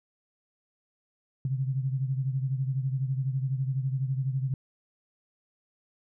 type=beating tone pair; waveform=sine; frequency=131.1 / 143.1 Hz; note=C3 / D3; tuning=+4 / -45 cents; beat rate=12 Hz; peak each=-27 / -33 dBFS; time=1.45-4.54 s; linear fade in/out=2 ms; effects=none